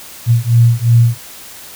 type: beating tone pair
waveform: sine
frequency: 116.1 / 118.9 Hz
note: A#2 / A#2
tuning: -7 / +35 cents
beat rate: 2.8 Hz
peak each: -10 dBFS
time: 0.26-1.18 s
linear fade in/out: 50 ms
effects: white hiss -34 dBFS RMS until 1.75 s